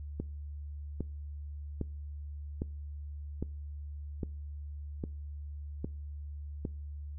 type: click train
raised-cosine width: 3 ms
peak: -21 dBFS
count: 9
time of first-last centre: 0.2-6.652 s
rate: 1.24 Hz
effects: noise-tail reverb RT60 0.4 s tail -23 dB re dry + added 73 Hz sine -39 dBFS peak until 7.18 s